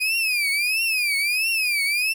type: tone with vibrato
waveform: 35% pulse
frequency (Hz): 2463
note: D#7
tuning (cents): -18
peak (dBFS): -18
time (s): 0-2.14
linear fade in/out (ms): 20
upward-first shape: triangle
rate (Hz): 1.5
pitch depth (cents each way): 200
effects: none